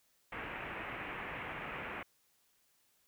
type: low-pass noise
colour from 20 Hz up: white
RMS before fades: -43 dBFS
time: 0.32-2.03 s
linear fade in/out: 5 ms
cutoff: 2600 Hz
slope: 48 dB/octave
effects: white hiss -73 dBFS RMS until 3.07 s